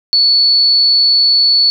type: tone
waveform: sine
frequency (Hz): 4435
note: C#8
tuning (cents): 0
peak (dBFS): -7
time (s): 0.13-1.7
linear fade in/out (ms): 0
effects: none